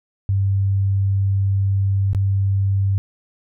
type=tone with dropouts; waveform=sine; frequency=98 Hz; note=G2; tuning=in tune; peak=-15 dBFS; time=0.29-2.98 s; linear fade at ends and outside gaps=0 ms; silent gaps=2.132-2.148 s; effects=none